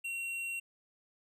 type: tone with tanh clipping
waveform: triangle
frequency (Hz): 2739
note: F7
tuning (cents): -34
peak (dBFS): -37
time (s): 0.04-0.6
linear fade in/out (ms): 10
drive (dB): 14
effects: none